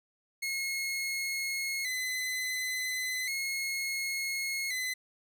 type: tone with vibrato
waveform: sawtooth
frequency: 2093 Hz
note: C7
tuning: in tune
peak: -28 dBFS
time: 0.42-4.94 s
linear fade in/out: 10 ms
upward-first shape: square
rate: 0.35 Hz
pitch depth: 59 cents each way
effects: none